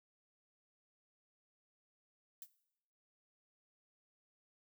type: noise with exponential decay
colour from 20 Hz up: violet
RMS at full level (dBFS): -44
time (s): 2.42-2.5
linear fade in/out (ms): 2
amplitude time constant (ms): 16
effects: noise-tail reverb RT60 0.8 s tail -17 dB re dry